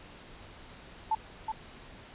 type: tone with echo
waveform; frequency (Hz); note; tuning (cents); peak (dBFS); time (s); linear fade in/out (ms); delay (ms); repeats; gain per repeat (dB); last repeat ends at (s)
sine; 880; A5; 0; -24; 1.11-1.15; 5; 370; 1; -6; 1.52
effects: pink hiss -50 dBFS RMS until 2.14 s + resampled to 8000 Hz